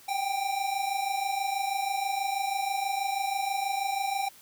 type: tone pair together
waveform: square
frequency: 770 / 796.2 Hz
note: G5 / G5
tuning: -31 / +27 cents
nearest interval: minor second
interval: 58 cents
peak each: -33 / -30 dBFS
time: 0.08-4.29 s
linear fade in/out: 10 ms
effects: white hiss -54 dBFS RMS until 4.41 s